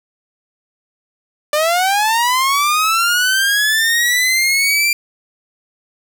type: linear sweep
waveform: sawtooth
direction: up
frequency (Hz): 587.3 to 2378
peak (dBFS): -9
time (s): 1.53-4.93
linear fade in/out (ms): 2
effects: none